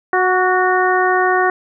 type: harmonic tone with a mistuned harmonic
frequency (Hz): 367.6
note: F#4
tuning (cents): -11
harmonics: 1 / 2 / 3 / 4 / 5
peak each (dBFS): -17 / -17 / -19 / -20 / -20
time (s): 0.13-1.5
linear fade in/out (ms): 2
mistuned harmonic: 3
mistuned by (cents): +29
effects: none